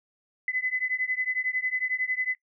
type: beating tone pair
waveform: sine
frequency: 2012 / 2023 Hz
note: B6 / B6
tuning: +32 / +41 cents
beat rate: 11 Hz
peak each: -29 dBFS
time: 0.48-2.35 s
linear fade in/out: 2 ms
effects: noise-tail reverb RT60 0.1 s tail -20 dB re dry